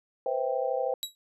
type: chord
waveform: sine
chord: C major seventh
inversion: third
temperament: just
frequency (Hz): 490.5 / 523.3 / 654.1 / 784.9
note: B4 / C5 / E5 / G5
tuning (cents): -12 / 0 / -14 / +2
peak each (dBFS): -33 / -29 / -34 / -33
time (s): 0.26-0.94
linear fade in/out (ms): 2
type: tone with exponential decay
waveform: sawtooth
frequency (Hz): 3875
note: B7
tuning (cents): -34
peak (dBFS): -24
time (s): 1.03-1.15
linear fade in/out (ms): 0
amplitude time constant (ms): 25
effects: resampled to 32000 Hz